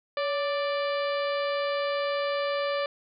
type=harmonic tone with a mistuned harmonic; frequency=587.3 Hz; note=D5; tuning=in tune; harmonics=1 / 2 / 3 / 4 / 5 / 6 / 7 / 8; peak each=-27 / -33 / -37 / -39 / -41 / -43 / -44 / -45 dBFS; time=0.17-2.86 s; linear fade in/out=2 ms; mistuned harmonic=1; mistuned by=-65 cents; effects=none